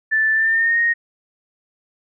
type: tone with pitch glide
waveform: sine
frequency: 1760 to 1863.6 Hz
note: A6 to A#6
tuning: 0 to -1 cents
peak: -14 dBFS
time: 0.11-0.94 s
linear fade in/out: 20 ms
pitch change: +99 cents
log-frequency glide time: 0.33-0.79 s
effects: none